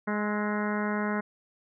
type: harmonic tone with a mistuned harmonic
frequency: 208.9 Hz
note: G#3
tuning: 10 cents sharp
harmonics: 1 / 2 / 3 / 4 / 5 / 6 / 7 / 8 / 9 / 10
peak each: -29 / -35 / -37 / -39 / -37 / -41 / -37 / -42 / -40 / -45 dBFS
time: 0.07-1.21 s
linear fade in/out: 10 ms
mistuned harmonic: 6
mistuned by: +49 cents
effects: none